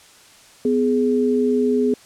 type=tone pair together; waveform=sine; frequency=250.4 / 418.5 Hz; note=B3 / G#4; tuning=+24 / +13 cents; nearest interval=major sixth; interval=889 cents; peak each=-18 dBFS; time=0.65-1.94 s; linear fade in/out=2 ms; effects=white hiss -48 dBFS RMS until 2.05 s + low-pass 9000 Hz 12 dB/octave